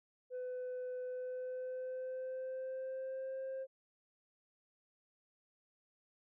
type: tone with pitch glide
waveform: sine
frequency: 503 to 529.5 Hz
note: B4 to C5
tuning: +32 to +21 cents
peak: -37 dBFS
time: 0.3-3.67 s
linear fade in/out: 50 ms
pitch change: +89 cents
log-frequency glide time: 1.03-3.4 s
effects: tanh soft clip ceiling -38 dBFS